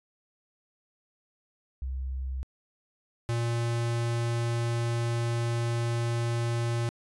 sine / square tone pair in turn, 65.41 / 117.56 Hz, C2 / A#2, 0 / +15 cents, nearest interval minor seventh, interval 1015 cents, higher second, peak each -30 / -27 dBFS, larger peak second, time 1.82-2.43 / 3.29-6.89 s, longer second, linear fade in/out 0 ms, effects resampled to 24000 Hz

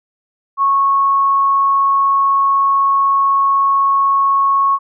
sine tone, 1101 Hz, C#6, 12 cents flat, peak -10 dBFS, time 0.57-4.79 s, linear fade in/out 50 ms, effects none

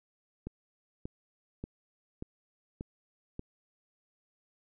click train, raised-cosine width 3 ms, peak -25 dBFS, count 6, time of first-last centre 0.47-3.394 s, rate 1.71 Hz, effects none

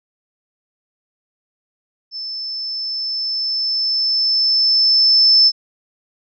sine tone with level ramp, 5274 Hz, E8, in tune, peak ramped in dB -25 to -7 dBFS, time 2.11-5.52 s, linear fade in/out 50 ms, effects none

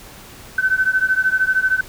sine beating tone pair, 1518 / 1531 Hz, F#6 / G6, +44 / -41 cents, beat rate 13 Hz, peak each -17 / -18 dBFS, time 0.58-1.81 s, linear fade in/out 5 ms, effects pink hiss -40 dBFS RMS until 1.88 s

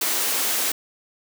white high-pass noise, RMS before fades -23 dBFS, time 0.01-0.72 s, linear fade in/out 5 ms, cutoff 230 Hz, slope 24 dB/octave, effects none

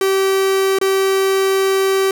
45% pulse tone with dropouts, 386.2 Hz, G4, 26 cents flat, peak -13 dBFS, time 0.01-2.11 s, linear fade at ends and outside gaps 2 ms, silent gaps 0.787-0.813 s, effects none

